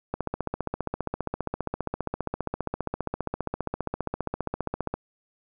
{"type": "click train", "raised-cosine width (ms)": 1, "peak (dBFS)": -14, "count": 73, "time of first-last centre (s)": [0.14, 4.94], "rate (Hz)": 15, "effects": []}